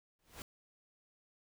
pink noise with exponential growth, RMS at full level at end -43 dBFS, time 0.19-0.42 s, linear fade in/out 1 ms, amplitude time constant 48 ms, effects none

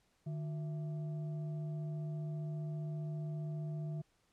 sine tone with frequency modulation, 152.5 Hz, D#3, 34 cents flat, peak -37 dBFS, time 0.26-4.02 s, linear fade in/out 10 ms, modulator 513 Hz, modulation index 0.3, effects pink hiss -75 dBFS RMS until 4.32 s + low-pass 10000 Hz 12 dB/octave

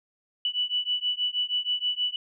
sine beating tone pair, 2960 / 2966.3 Hz, F#7 / F#7, 0 / +4 cents, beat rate 6.3 Hz, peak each -28 dBFS, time 0.45-2.16 s, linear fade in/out 2 ms, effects none

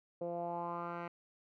10% pulse tone with low-pass filter sweep, 172 Hz, F3, 26 cents flat, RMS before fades -40 dBFS, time 0.21-1.08 s, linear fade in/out 5 ms, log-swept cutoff 520 to 1800 Hz, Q 3.8, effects none

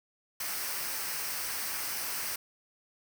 white noise with comb filter, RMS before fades -35 dBFS, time 0.4-2.36 s, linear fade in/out 5 ms, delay 0.28 ms, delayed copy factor -0.5, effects none

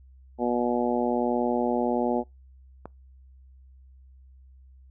harmonic tone, 121.3 Hz, B2, 31 cents flat, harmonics 2 / 3 / 4 / 5 / 6 / 7, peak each -27 / -29 / -30 / -31 / -32 / -32 dBFS, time 0.38-2.24 s, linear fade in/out 50 ms
click, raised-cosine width 1 ms, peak -23 dBFS, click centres 2.856 s
effects noise-tail reverb RT60 0.2 s tail -25 dB re dry + added 65 Hz sine -49 dBFS peak until 4.9 s

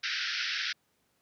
pink band-pass noise, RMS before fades -33 dBFS, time 0.03-0.73 s, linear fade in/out 10 ms, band 1400 to 5600 Hz, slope 96 dB/octave, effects pink hiss -73 dBFS RMS until 1.21 s + high-pass 100 Hz 12 dB/octave

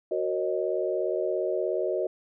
sine chord, D# minor seventh, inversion first, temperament equal with one note detuned, 370 / 466.2 / 545.2 / 622.3 Hz, F#4 / A#4 / C#5 / D#5, 0 / 0 / -29 / 0 cents, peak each -29 / -32 / -32 / -30 dBFS, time 0.11-2.07 s, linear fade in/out 5 ms, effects none

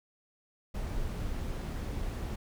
brown noise, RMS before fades -35 dBFS, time 0.74-2.36 s, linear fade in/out 10 ms, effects none

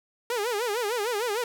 sawtooth tone with vibrato, 448.1 Hz, A4, 32 cents sharp, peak -22 dBFS, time 0.3-1.44 s, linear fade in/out 2 ms, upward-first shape sine, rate 6.6 Hz, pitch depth 190 cents each way, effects none

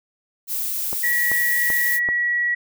violet noise, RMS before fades -25 dBFS, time 0.47-2 s, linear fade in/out 50 ms
click train, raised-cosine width 1 ms, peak -16 dBFS, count 4, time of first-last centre 0.93-2.088 s, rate 2.59 Hz
sine tone, 1927 Hz, B6, 43 cents flat, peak -18 dBFS, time 1.03-2.55 s, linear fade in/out 10 ms
effects none

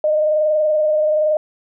sine tone with frequency modulation, 613 Hz, D#5, 26 cents flat, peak -13 dBFS, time 0.04-1.37 s, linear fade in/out 2 ms, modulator 21.1 Hz, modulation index 0.55, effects none

